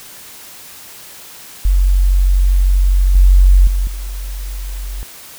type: tone with level steps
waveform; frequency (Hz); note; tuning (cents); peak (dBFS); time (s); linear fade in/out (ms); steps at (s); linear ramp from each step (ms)
sine; 46.25; F#1; 0; -8 / -4 / -12 / -21; 1.65-5.03; 0; 3.15 / 3.67 / 3.87; 2
effects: white hiss -36 dBFS RMS until 5.38 s